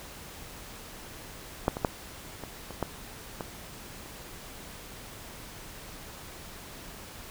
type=clicks; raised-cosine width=1 ms; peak=-9 / -19 / -9 / -23 / -25 / -14 / -19 / -30 dBFS; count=8; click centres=1.681 / 1.769 / 1.848 / 2.437 / 2.707 / 2.827 / 3.408 / 4.06 s; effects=pink hiss -45 dBFS RMS until 7.3 s